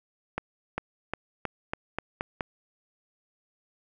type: accelerating click train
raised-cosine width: 0.5 ms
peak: -14 dBFS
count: 8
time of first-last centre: 0.38-2.408 s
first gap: 400 ms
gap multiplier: 0.89
effects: none